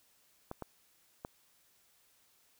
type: clicks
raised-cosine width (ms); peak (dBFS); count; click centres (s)
1; -26; 3; 0.514 / 0.623 / 1.249
effects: white hiss -69 dBFS RMS until 2.59 s